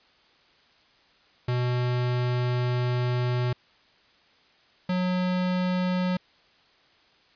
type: tone pair in turn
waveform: square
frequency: 123.6 / 182.17 Hz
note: B2 / F#3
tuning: +2 / -27 cents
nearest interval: perfect fifth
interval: 671 cents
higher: second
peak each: -24 dBFS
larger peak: neither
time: 1.48-3.53 / 4.89-6.17 s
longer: first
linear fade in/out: 5 ms
effects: white hiss -60 dBFS RMS until 7.35 s + resampled to 11025 Hz